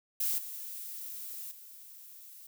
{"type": "noise with level steps", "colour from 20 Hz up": "violet", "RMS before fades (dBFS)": [-31, -42, -51], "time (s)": [0.2, 2.47], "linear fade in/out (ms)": 5, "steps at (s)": [0.38, 1.51], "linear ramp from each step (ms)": 5, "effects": []}